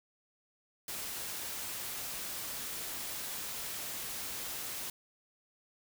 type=noise; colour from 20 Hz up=white; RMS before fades=-40 dBFS; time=0.88-4.9 s; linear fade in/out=2 ms; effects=none